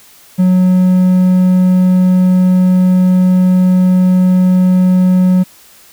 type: tone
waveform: triangle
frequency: 183.5 Hz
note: F#3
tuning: 14 cents flat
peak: -4 dBFS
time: 0.38-5.44 s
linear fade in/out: 20 ms
effects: white hiss -42 dBFS RMS until 5.92 s